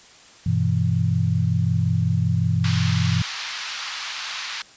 sine chord, E minor, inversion first, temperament equal, 98 / 123.47 / 164.81 Hz, G2 / B2 / E3, 0 / 0 / 0 cents, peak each -22 dBFS, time 0.46-3.22 s, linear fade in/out 5 ms
white band-pass noise, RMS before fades -31 dBFS, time 2.64-4.62 s, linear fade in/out 2 ms, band 970 to 5100 Hz, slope 24 dB/octave
effects white hiss -48 dBFS RMS until 4.76 s + resampled to 16000 Hz

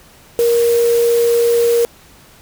sine tone in noise, 470 Hz, A#4, 14 cents sharp, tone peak -10 dBFS, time 0.39-1.85 s, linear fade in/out 0 ms, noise white, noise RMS -27 dBFS, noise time 0.39-1.85 s, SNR +14 dB, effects pink hiss -45 dBFS RMS until 2.41 s

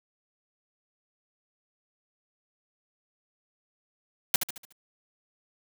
white noise with echo, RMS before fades -21 dBFS, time 4.34-4.36 s, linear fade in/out 2 ms, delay 73 ms, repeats 5, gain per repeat -7 dB, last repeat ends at 4.725 s, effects none

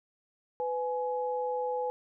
sine tone pair together, 500 / 840.9 Hz, B4 / G#5, +21 / +21 cents, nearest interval major sixth, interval 900 cents, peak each -31 / -33 dBFS, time 0.6-1.9 s, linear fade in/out 0 ms, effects none

